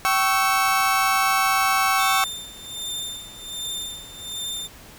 30% pulse chord, C# diminished, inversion second, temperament equal with one note detuned, 773.2 / 1108.7 / 1318.5 Hz, G5 / C#6 / E6, -24 / 0 / 0 cents, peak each -20 / -19 / -21 dBFS, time 0.05-2.24 s, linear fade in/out 0 ms
sawtooth tone with tremolo, 3594 Hz, A7, 36 cents sharp, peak -24 dBFS, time 1.98-4.68 s, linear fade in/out 20 ms, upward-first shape sine, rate 1.3 Hz, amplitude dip 80%
effects pink hiss -45 dBFS RMS until 4.98 s

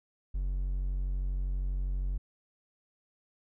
triangle tone, 46.25 Hz, F#1, in tune, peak -27 dBFS, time 0.34-2.18 s, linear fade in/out 10 ms, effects none

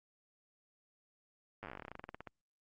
slowing click train, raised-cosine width 0.5 ms, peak -30 dBFS, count 23, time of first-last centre 1.63-2.273 s, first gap 9 ms, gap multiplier 1.1, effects Opus 48 kbps

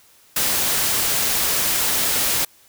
white noise, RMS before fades -20 dBFS, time 0.36-2.45 s, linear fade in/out 5 ms, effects white hiss -53 dBFS RMS until 2.68 s

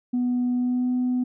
sine tone with pitch glide, 246.8 to 250.1 Hz, B3 to B3, -1 to +22 cents, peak -19 dBFS, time 0.13-1.24 s, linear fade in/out 10 ms, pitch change +23 cents, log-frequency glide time 0.53-0.89 s, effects tanh soft clip ceiling -18 dBFS

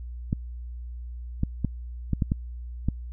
clicks, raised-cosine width 5 ms, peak -11 dBFS, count 7, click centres 0.329 / 1.434 / 1.647 / 2.133 / 2.222 / 2.319 / 2.886 s, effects added 60 Hz sine -34 dBFS peak until 3.12 s

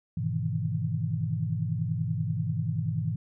sine chord, E major seventh, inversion first, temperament just, 103.01 / 123.61 / 154.51 / 164.81 Hz, G#2 / B2 / D#3 / E3, -14 / +2 / -12 / 0 cents, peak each -32 dBFS, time 0.17-3.16 s, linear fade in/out 5 ms, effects none

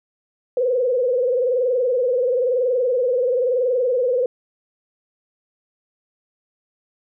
sine tone with frequency modulation, 500 Hz, B4, 21 cents sharp, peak -16 dBFS, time 0.57-4.26 s, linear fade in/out 2 ms, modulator 21 Hz, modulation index 1.3, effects none

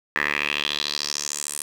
10% pulse tone with band-pass filter sweep, 73.42 Hz, D2, in tune, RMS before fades -27 dBFS, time 0.16-1.63 s, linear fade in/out 0 ms, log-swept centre 1800 to 9800 Hz, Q 3.8, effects 8-bit

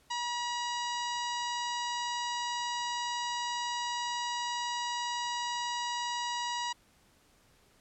harmonic tone, 962 Hz, B5, 46 cents flat, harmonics 1 / 2 / 3 / 4 / 5 / 6 / 7 / 8, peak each -34 / -41 / -41 / -42 / -44 / -46 / -49 / -50 dBFS, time 0.1-6.73 s, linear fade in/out 10 ms, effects pink hiss -65 dBFS RMS until 7.8 s + low-pass 12000 Hz 12 dB/octave

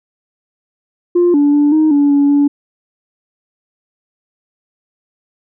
sine tone with pitch steps, 350.8 / 288.8 / 291.8 / 311.4 / 286.8 / 284.1 / 286.5 Hz, F4 / D4 / D4 / D#4 / D4 / C#4 / D4, +8 / -29 / -11 / +2 / -41 / +43 / -43 cents, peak -6 dBFS, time 1.15-2.48 s, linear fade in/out 10 ms, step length 190 ms, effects tanh soft clip ceiling -5 dBFS

